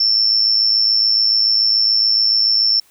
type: tone with amplitude modulation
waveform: sine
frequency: 5380 Hz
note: E8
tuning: 34 cents sharp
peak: -9 dBFS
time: 0-2.8 s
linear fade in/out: 5 ms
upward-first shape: sine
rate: 107 Hz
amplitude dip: 60%
effects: white hiss -53 dBFS RMS until 2.9 s